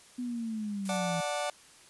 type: linear sweep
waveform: sine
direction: down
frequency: 250.4 to 164.81 Hz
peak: -32 dBFS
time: 0.18-1.21 s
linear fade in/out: 10 ms
type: noise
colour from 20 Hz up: blue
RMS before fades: -41 dBFS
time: 0.85-0.97 s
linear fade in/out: 5 ms
type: chord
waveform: sawtooth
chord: D major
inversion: none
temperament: just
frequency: 587.3 / 734.2 / 881 Hz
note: D5 / F#5 / A5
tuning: 0 / -14 / +2 cents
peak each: -29 / -31 / -35 dBFS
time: 0.89-1.5 s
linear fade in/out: 2 ms
effects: white hiss -56 dBFS RMS until 1.89 s + resampled to 24000 Hz